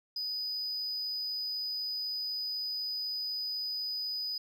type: tone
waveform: sine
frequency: 4978 Hz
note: D#8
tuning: in tune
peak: -30 dBFS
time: 0.16-4.38 s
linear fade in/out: 5 ms
effects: tanh soft clip ceiling -32 dBFS